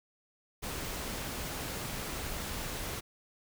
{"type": "noise", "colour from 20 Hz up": "pink", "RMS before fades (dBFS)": -38, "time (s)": [0.62, 3.01], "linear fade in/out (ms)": 20, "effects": []}